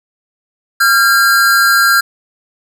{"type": "tone pair together", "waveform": "square", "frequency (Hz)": [1379.9, 1614], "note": ["F6", "G#6"], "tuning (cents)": [-21, -50], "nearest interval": "minor third", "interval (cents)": 271, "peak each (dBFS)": -11, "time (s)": [0.8, 2.01], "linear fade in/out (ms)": 10, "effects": []}